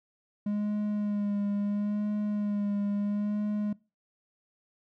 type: tone with vibrato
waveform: triangle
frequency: 206.1 Hz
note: G#3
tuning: 13 cents flat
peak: -25 dBFS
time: 0.46-3.73 s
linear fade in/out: 5 ms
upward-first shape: sine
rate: 0.74 Hz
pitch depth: 26 cents each way
effects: noise-tail reverb RT60 0.3 s tail -22 dB re dry